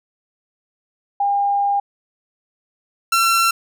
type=tone pair in turn; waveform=sine / sawtooth; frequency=805 / 1353.8 Hz; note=G5 / E6; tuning=+46 / +46 cents; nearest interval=major sixth; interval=900 cents; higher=second; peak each=-15 / -10 dBFS; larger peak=second; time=1.2-1.8 / 3.12-3.51 s; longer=first; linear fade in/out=5 ms; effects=none